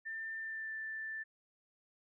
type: tone with pitch glide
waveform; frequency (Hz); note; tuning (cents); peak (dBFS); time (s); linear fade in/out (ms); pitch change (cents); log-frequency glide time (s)
sine; 1791 to 1767.4; A6 to A6; +30 to +7; -39; 0.05-1.24; 20; -23; 0.38-0.73
effects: none